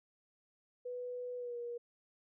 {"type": "tone with pitch glide", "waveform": "sine", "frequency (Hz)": [493.9, 476.8], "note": ["B4", "A#4"], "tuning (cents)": [0, 39], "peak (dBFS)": -39, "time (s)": [0.85, 1.78], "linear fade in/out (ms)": 10, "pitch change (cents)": -61, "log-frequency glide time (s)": [1.37, 1.57], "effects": []}